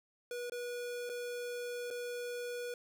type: tone with dropouts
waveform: square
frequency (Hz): 485.4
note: B4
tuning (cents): -30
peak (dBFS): -39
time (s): 0.31-2.74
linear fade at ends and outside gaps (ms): 2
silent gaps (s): 0.498-0.52 / 1.093-1.097 / 1.904-1.909
effects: none